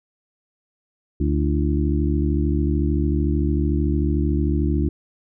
harmonic tone with a mistuned harmonic, 73.42 Hz, D2, in tune, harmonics 1 / 2 / 3 / 4 / 5, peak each -20 / -25 / -27 / -25 / -27 dBFS, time 1.2-4.89 s, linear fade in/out 5 ms, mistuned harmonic 5, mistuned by -120 cents, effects none

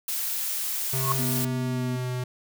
blue noise, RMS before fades -29 dBFS, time 0.08-1.45 s, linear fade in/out 5 ms
square tone with pitch glide, 132.2 to 125.72 Hz, C3 to B2, +18 to +31 cents, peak -28 dBFS, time 0.93-2.24 s, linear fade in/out 5 ms, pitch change -87 cents, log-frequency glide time 1.2-2.12 s
sine tone with exponential growth, 1088 Hz, C#6, 33 cents flat, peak -19 dBFS, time 0.94-1.12 s, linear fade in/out 1 ms, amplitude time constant 39 ms
sine tone, 246.6 Hz, B3, 2 cents flat, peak -29 dBFS, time 1.18-1.97 s, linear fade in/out 20 ms
effects none

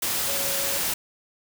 sine tone in noise, 554.4 Hz, C#5, in tune, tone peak -34 dBFS, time 0.27-0.78 s, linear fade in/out 5 ms, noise white, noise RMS -26 dBFS, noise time 0.02-0.94 s, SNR -11 dB, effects none

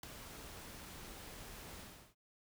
pink noise with ADSR envelope, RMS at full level -41 dBFS, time 0.03-2.15 s, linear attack 4 ms, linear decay 3 ms, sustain -10 dB, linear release 360 ms, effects none

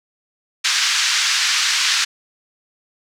white band-pass noise, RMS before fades -18 dBFS, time 0.64-2.05 s, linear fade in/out 10 ms, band 1300 to 6000 Hz, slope 24 dB/octave, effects none

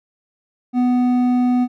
triangle tone with hard clipping, 248 Hz, B3, 7 cents sharp, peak -15 dBFS, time 0.73-1.68 s, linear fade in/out 50 ms, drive 10 dB, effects none

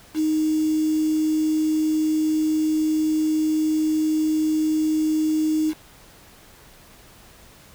sine tone with quantisation, 311.1 Hz, D#4, in tune, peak -18 dBFS, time 0.14-5.74 s, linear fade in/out 50 ms, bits 6, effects pink hiss -49 dBFS RMS until 7.74 s

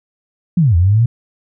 sine linear two-way sweep, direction down then up, 185 to 81.4 to 122.2 Hz, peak -8 dBFS, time 0.57-1.06 s, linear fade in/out 5 ms, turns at 0.76 s, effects none

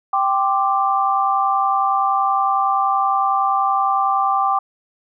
sine chord, G suspended fourth, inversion none, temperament just, 784 / 1045.3 / 1176 Hz, G5 / C6 / D6, 0 / -2 / +2 cents, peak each -18 / -24 / -18 dBFS, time 0.13-4.59 s, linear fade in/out 5 ms, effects none

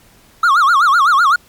triangle tone with vibrato, 1244.5 Hz, D#6, in tune, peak -6 dBFS, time 0.43-1.36 s, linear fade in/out 5 ms, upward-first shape sine, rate 7.9 Hz, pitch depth 250 cents each way, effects pink hiss -48 dBFS RMS until 1.48 s + MP3 96 kbps

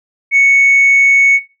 sine tone, 2217 Hz, C#7, in tune, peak -4 dBFS, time 0.31-1.4 s, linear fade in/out 50 ms, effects noise-tail reverb RT60 0.3 s tail -18 dB re dry + tanh soft clip ceiling -3 dBFS

